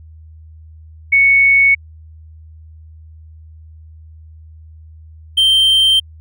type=tone pair in turn; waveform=sine / triangle; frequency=2217 / 3135 Hz; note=C#7 / G7; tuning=0 / -1 cents; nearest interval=tritone; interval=599 cents; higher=second; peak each=-7 dBFS; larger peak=neither; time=1.12-1.75 / 5.37-6 s; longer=neither; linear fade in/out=10 ms; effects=added 79 Hz sine -36 dBFS peak until 6.2 s